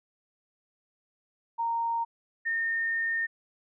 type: tone pair in turn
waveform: sine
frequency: 926 / 1826.5 Hz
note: A#5 / A#6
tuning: -12 / -36 cents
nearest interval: octave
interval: 1176 cents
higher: second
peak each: -26 dBFS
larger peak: neither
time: 1.58-2.05 / 2.45-3.27 s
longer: second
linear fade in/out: 20 ms
effects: none